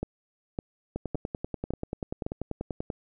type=two click trains; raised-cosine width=2 ms; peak=-17 / -18 dBFS; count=5 / 21; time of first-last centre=0.03-2.265 / 0.96-2.902 s; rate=1.79 / 10.3 Hz; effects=none